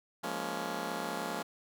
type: chord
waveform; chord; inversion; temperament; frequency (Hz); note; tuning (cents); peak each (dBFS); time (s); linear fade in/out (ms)
10% pulse; Bb minor seventh; second; just; 174.81 / 209.8 / 233.1 / 279.7; F3 / Ab3 / Bb3 / Db4; +2 / +18 / 0 / +16; -33; 0.23-1.43; 10
effects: none